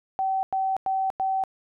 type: tone bursts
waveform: sine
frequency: 767 Hz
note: G5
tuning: 38 cents flat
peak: -22 dBFS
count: 4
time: 0.19-1.438 s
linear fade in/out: 0 ms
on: 240 ms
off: 96 ms
effects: none